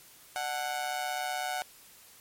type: tone with amplitude modulation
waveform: sawtooth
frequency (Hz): 740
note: F#5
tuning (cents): 0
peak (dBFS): -24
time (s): 0.36-1.62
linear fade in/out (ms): 0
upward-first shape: sine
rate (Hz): 136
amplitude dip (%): 75
effects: white hiss -55 dBFS RMS until 2.2 s + MP3 64 kbps